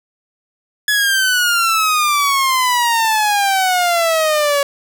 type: exponential sweep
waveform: sawtooth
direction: down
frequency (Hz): 1705 to 560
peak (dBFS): -9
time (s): 0.88-4.63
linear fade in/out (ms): 2
effects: none